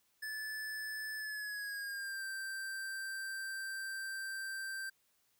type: tone with pitch glide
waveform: square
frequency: 1739 to 1567.3 Hz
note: A6 to G6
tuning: -21 to -1 cents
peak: -40 dBFS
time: 0.22-4.9 s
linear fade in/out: 10 ms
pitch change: -180 cents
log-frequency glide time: 1.17-2.24 s
effects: white hiss -75 dBFS RMS until 5.39 s